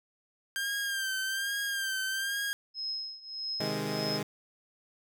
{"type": "tone with vibrato", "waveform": "sawtooth", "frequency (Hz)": 1587, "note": "G6", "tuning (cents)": 21, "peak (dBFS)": -27, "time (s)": [0.56, 2.53], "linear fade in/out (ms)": 0, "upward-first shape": "sine", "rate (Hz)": 1.2, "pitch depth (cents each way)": 52}
{"type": "tone with tremolo", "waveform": "sine", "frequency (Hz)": 5140, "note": "E8", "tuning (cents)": -45, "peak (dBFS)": -31, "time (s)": [2.74, 4.2], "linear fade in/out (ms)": 50, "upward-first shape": "triangle", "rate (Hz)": 1.6, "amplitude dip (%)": 90}
{"type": "chord", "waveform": "15% pulse", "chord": "Ab major", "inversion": "first", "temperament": "equal with one note detuned", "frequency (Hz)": [130.81, 156.37, 207.7], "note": ["C3", "Eb3", "Ab3"], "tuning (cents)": [0, 9, 0], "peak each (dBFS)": [-32, -29, -28], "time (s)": [3.6, 4.23], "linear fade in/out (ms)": 5}
{"effects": []}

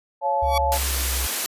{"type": "chord", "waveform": "sine", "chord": "Db augmented", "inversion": "none", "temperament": "just", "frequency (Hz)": [554.4, 693, 866.2], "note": ["Db5", "F5", "A5"], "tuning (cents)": [0, -14, -27], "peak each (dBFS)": [-25, -27, -21], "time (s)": [0.21, 0.79], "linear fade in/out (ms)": 50}
{"type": "tone with exponential growth", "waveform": "15% pulse", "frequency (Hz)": 1133, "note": "C#6", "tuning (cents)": 37, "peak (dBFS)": -14, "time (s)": [0.42, 0.58], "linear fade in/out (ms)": 5, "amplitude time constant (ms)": 34}
{"type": "tone with pitch glide", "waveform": "sine", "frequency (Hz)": [69.3, 64.66], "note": ["C#2", "C2"], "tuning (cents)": [0, -20], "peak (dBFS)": -24, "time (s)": [0.42, 1.27], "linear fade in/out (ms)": 10, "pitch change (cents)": -120, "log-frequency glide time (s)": [0.74, 1.09]}
{"type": "high-pass noise", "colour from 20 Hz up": "white", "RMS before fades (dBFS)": -25, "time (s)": [0.72, 1.46], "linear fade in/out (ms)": 0, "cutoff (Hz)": 190, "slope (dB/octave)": 48}
{"effects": ["resampled to 32000 Hz"]}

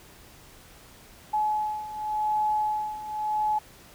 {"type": "beating tone pair", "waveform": "sine", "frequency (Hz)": [851, 851.89], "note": ["G#5", "G#5"], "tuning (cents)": [42, 44], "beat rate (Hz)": 0.89, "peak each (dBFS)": [-30, -26], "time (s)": [1.33, 3.59], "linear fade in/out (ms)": 10, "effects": ["pink hiss -51 dBFS RMS until 3.94 s"]}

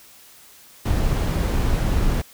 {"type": "noise", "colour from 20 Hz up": "brown", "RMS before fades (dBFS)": -20, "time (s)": [0.85, 2.22], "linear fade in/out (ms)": 10, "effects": ["white hiss -48 dBFS RMS until 2.33 s"]}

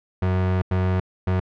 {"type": "tone bursts at uneven times", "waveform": "35% pulse", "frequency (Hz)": 92.5, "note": "F#2", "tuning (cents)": 0, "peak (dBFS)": -17, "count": 3, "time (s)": [[0.22, 0.62], [0.71, 1], [1.27, 1.4]], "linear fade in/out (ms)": 5, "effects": ["low-pass 2000 Hz 12 dB/octave"]}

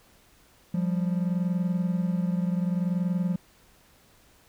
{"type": "tone pair together", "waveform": "triangle", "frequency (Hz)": [175.37, 196], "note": ["F3", "G3"], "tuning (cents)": [7, 0], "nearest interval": "major second", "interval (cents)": 193, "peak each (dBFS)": [-23, -28], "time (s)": [0.74, 3.36], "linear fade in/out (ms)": 5, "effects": ["pink hiss -59 dBFS RMS until 4.48 s"]}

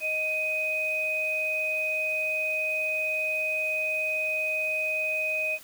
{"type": "tone pair together", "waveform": "sine", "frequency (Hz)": [624.9, 2505], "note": ["D#5", "D#7"], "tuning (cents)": [7, 11], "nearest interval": "2 octaves", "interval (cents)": 2404, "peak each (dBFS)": [-33, -26], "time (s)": [0, 5.59], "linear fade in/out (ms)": 50, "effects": ["white hiss -49 dBFS RMS until 5.63 s"]}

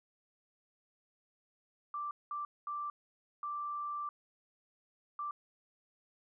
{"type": "tone bursts at uneven times", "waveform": "sine", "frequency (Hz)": 1174.7, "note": "D6", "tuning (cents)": 0, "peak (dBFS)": -36, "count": 5, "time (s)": [[1.94, 2.11], [2.31, 2.45], [2.67, 2.9], [3.43, 4.09], [5.19, 5.31]], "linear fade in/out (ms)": 2, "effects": []}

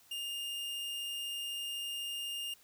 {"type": "tone", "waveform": "45% pulse", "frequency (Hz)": 2824, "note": "F7", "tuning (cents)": 19, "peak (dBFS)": -37, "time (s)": [0.11, 2.54], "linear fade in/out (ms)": 5, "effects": ["white hiss -63 dBFS RMS until 2.63 s"]}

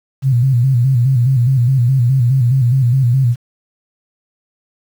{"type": "tone with vibrato", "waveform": "sine", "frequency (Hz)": 126.7, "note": "B2", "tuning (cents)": 45, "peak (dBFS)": -9, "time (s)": [0.22, 3.36], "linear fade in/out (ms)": 50, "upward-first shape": "square", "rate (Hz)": 4.8, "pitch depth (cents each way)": 97, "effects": ["7-bit"]}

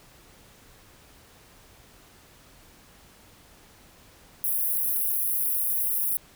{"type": "high-pass noise", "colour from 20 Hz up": "white", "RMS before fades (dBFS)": -26, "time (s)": [4.44, 6.17], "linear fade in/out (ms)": 0, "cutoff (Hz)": 10000, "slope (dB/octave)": 96, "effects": ["pink hiss -54 dBFS RMS until 6.35 s"]}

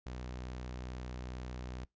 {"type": "tone", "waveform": "sawtooth", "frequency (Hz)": 62.3, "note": "B1", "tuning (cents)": 16, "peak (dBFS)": -37, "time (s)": [0.06, 1.85], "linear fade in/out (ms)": 5, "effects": ["noise-tail reverb RT60 0.2 s tail -26 dB re dry", "resampled to 16000 Hz"]}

